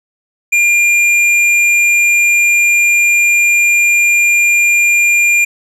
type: tone with hard clipping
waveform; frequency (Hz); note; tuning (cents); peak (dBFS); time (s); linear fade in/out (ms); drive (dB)
triangle; 2400; D7; +37; -9; 0.52-5.45; 10; 11
effects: none